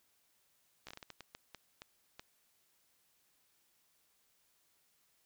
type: slowing click train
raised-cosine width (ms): 0.2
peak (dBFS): -30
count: 12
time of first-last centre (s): 0.87-2.195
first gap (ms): 15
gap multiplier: 1.38
effects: white hiss -74 dBFS RMS until 5.25 s